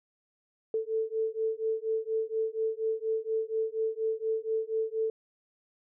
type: beating tone pair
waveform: sine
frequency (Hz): 440.9 / 445.1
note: A4 / A4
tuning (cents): +4 / +20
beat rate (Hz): 4.2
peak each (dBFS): -31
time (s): 0.74-5.1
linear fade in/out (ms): 2
effects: none